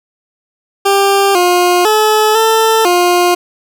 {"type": "tone with pitch steps", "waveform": "20% pulse", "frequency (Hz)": [395.9, 355.8, 430.2, 445.2, 354.1], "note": ["G4", "F4", "A4", "A4", "F4"], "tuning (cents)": [17, 32, -39, 20, 24], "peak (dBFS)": -3, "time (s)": [0.85, 3.35], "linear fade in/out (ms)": 10, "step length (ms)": 500, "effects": []}